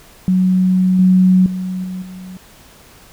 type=tone with level steps; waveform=sine; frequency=185 Hz; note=F#3; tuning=in tune; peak=-10 / -7 / -19 / -22 / -29 dBFS; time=0.28-2.37 s; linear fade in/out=0 ms; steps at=0.99 / 1.46 / 1.84 / 2.02 s; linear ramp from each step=2 ms; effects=pink hiss -44 dBFS RMS until 3.12 s